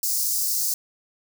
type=high-pass noise; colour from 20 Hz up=white; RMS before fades=-24 dBFS; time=0.03-0.74 s; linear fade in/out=2 ms; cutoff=4700 Hz; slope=48 dB/octave; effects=none